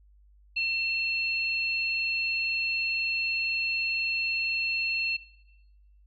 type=tone pair together; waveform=sine; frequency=2689 / 4269 Hz; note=E7 / C8; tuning=+34 / +34 cents; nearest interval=minor sixth; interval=800 cents; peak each=-26 / -34 dBFS; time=0.56-5.17 s; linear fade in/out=10 ms; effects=noise-tail reverb RT60 1.0 s tail -20 dB re dry + added 50 Hz sine -55 dBFS peak until 6.06 s